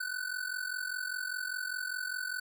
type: ring-modulated tone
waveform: square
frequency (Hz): 1498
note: F#6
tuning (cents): +21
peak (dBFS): -32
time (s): 0-2.4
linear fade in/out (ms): 5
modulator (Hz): 22.5
effects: none